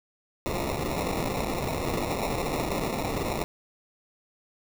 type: noise with sample-and-hold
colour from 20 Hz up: white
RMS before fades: -29 dBFS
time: 0.46-3.44 s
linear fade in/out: 0 ms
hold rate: 1575 Hz
effects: none